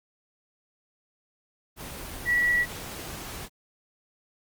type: tone in noise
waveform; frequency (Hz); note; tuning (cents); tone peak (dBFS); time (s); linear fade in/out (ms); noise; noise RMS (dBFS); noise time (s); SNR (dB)
sine; 1940; B6; -31; -20; 2.25-2.66; 50; pink; -38; 1.76-3.49; +15
effects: Opus 24 kbps